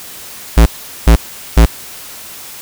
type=tone bursts; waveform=square; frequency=56.5 Hz; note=A1; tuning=47 cents sharp; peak=-3 dBFS; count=3; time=0.57-1.657 s; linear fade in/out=5 ms; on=89 ms; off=410 ms; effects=white hiss -31 dBFS RMS until 2.61 s